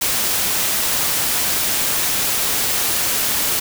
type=noise; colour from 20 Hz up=white; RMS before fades=-19 dBFS; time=0.01-3.6 s; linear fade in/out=10 ms; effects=none